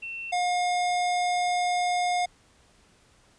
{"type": "tone pair in turn", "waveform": ["sine", "square"], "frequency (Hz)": [2700, 715.1], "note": ["E7", "F5"], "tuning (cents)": [41, 41], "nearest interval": "octave + major seventh", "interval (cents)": 2300, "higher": "first", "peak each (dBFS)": [-33, -24], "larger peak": "second", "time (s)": [[0.02, 0.32], [0.32, 2.26]], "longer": "second", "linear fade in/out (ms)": 10, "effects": ["pink hiss -60 dBFS RMS until 3.38 s", "resampled to 22050 Hz"]}